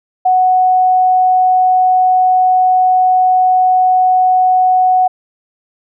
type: tone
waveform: sine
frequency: 740 Hz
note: F#5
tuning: in tune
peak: -7 dBFS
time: 0.25-5.08 s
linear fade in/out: 10 ms
effects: none